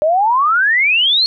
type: exponential sweep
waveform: sine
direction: up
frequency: 591 to 4381 Hz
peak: -10 dBFS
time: 0.02-1.26 s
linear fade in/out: 0 ms
effects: none